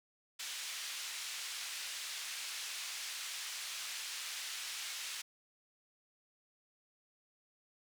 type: band-pass noise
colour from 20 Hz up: pink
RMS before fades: -43 dBFS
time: 0.39-5.22 s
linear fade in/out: 10 ms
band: 2400 to 8400 Hz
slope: 12 dB/octave
effects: none